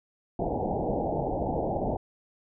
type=low-pass noise; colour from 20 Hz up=white; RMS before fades=-29 dBFS; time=0.39-1.97 s; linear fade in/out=5 ms; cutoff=850 Hz; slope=96 dB/octave; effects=none